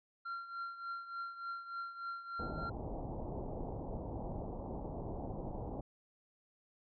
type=tone with tremolo; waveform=triangle; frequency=1376 Hz; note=F6; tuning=26 cents flat; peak=-36 dBFS; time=0.25-2.7 s; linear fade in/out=10 ms; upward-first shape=triangle; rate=3.4 Hz; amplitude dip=75%
type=low-pass noise; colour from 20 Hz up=pink; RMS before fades=-42 dBFS; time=2.39-5.81 s; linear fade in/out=5 ms; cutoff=890 Hz; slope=48 dB/octave
effects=resampled to 11025 Hz